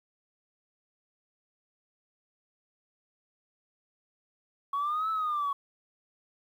sine exponential two-way sweep, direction up then down, 1108.7 to 1318.5 to 1108.7 Hz, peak -26 dBFS, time 4.73-5.53 s, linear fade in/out 5 ms, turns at 5.1 s, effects tanh soft clip ceiling -24 dBFS + 10-bit

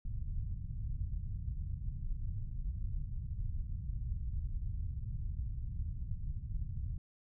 pink low-pass noise, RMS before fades -38 dBFS, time 0.05-6.98 s, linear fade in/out 2 ms, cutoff 120 Hz, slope 24 dB/octave, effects none

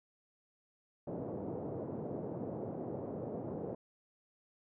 white band-pass noise, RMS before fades -41 dBFS, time 1.07-3.75 s, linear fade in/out 5 ms, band 100 to 570 Hz, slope 24 dB/octave, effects none

